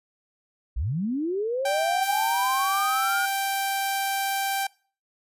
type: linear sweep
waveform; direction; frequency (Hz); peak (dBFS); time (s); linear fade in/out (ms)
sine; up; 46.25 to 1463; -24; 0.76-3.26; 10
type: tone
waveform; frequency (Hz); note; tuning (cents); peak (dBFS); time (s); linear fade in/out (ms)
sawtooth; 784; G5; 0; -21; 1.65-4.67; 5
type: noise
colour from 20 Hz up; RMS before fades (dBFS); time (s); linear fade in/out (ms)
violet; -32; 2.02-4.64; 10
effects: noise-tail reverb RT60 0.4 s tail -23 dB re dry + resampled to 32000 Hz